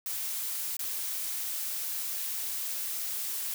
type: noise with dropouts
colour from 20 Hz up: blue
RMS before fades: -34 dBFS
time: 0.06-3.54 s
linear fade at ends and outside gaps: 1 ms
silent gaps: 0.768-0.792 s
effects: none